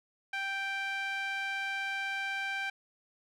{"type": "tone with band-pass filter", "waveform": "sawtooth", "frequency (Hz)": 784, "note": "G5", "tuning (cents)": 0, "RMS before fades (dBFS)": -35, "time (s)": [0.33, 2.7], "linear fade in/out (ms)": 5, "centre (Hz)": 2000, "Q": 2.6, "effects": []}